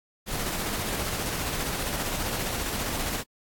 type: noise with tremolo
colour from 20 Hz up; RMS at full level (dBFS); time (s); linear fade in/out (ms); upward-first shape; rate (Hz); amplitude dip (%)
pink; -29; 0.26-3.24; 50; square; 15; 25
effects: AAC 64 kbps